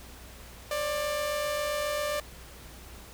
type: tone pair together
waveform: sawtooth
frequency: 544.5 / 592 Hz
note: C#5 / D5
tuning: -31 / +14 cents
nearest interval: minor second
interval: 145 cents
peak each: -34 / -25 dBFS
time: 0.71-2.2 s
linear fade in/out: 2 ms
effects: added 60 Hz sine -49 dBFS peak until 3.13 s + pink hiss -49 dBFS RMS until 3.13 s